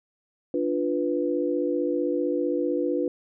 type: chord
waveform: sine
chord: B diminished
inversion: first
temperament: equal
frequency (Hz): 293.7 / 349.2 / 493.9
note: D4 / F4 / B4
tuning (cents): 0 / 0 / 0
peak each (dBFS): -27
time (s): 0.54-3.08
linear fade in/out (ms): 2
effects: none

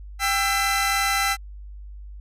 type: tone cluster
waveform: sawtooth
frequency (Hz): 791 / 1333 / 2021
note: G5 / E6 / B6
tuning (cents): +15 / +19 / +39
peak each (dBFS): -21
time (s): 0.19-1.37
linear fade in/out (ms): 50
effects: added 50 Hz sine -36 dBFS peak until 2.2 s + resampled to 32000 Hz

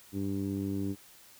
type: tone with low-pass filter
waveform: 15% pulse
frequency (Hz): 98.2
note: G2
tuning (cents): +4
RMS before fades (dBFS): -33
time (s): 0.12-0.96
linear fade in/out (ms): 50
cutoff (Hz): 310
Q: 2.1
effects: white hiss -56 dBFS RMS until 1.39 s

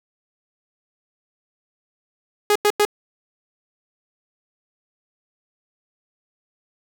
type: tone bursts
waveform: sawtooth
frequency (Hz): 415.3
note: G#4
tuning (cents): 0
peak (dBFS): -10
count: 3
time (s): 2.5-2.851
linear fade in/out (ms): 2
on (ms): 55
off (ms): 93
effects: none

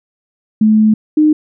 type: tone pair in turn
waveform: sine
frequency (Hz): 216.1 / 305.6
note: A3 / D#4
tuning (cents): -31 / -31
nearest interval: tritone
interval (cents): 600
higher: second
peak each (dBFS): -6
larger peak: neither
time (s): 0.61-0.94 / 1.17-1.33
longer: first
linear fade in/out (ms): 5
effects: none

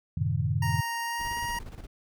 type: chord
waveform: sine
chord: F# diminished seventh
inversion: none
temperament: equal with one note detuned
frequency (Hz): 92.5 / 110 / 130.81 / 153.24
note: F#2 / A2 / C3 / Eb3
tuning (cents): 0 / 0 / 0 / -26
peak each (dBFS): -30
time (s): 0.17-0.81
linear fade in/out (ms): 5
type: tone with pitch glide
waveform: 25% pulse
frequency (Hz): 932.3 to 946.4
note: A#5 to A#5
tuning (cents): 0 to +26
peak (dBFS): -26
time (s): 0.62-1.59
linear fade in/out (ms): 5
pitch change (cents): +26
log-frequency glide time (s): 1.02-1.4
type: noise with tremolo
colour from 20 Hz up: brown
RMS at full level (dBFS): -38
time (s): 1.19-1.87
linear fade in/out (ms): 20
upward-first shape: square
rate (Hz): 17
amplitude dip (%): 65
effects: none

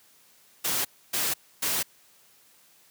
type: noise bursts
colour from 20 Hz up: white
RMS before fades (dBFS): -27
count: 3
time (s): 0.64-1.83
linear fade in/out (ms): 10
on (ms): 210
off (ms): 280
effects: white hiss -59 dBFS RMS until 2.9 s + high-pass 100 Hz 12 dB/octave

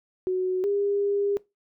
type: tone pair in turn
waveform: sine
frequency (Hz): 370 / 403.6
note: F#4 / G#4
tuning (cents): 0 / -49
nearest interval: major second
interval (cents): 151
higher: second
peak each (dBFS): -22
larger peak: neither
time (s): 0.27-0.64 / 0.64-1.37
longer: second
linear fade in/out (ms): 0
effects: noise-tail reverb RT60 0.2 s tail -20 dB re dry

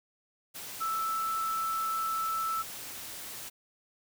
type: tone in noise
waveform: sine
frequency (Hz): 1318.5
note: E6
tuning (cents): 0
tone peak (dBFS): -29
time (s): 0.8-2.63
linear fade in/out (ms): 20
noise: white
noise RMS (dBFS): -42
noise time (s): 0.54-3.5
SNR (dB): +10
effects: none

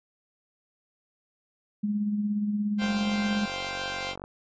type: tone with tremolo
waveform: sine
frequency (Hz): 207.7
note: G#3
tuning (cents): 0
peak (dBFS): -23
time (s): 1.83-3.46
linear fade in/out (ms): 10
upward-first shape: sine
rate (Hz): 17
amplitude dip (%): 40
type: chord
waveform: 10% pulse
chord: C suspended fourth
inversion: none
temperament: equal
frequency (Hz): 523.3 / 698.5 / 784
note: C5 / F5 / G5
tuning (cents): 0 / 0 / 0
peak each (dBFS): -27 / -29 / -27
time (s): 2.78-4.16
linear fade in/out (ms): 50
type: click train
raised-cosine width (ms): 1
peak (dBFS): -25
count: 68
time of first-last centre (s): 2.82-4.239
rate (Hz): 47.2
effects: resampled to 16000 Hz

